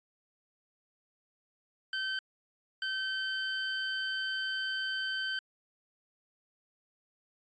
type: tone bursts at uneven times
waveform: 25% pulse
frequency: 1543 Hz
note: G6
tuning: 28 cents flat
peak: -28 dBFS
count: 2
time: 1.93-2.19 / 2.82-5.39 s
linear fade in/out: 2 ms
effects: resampled to 16000 Hz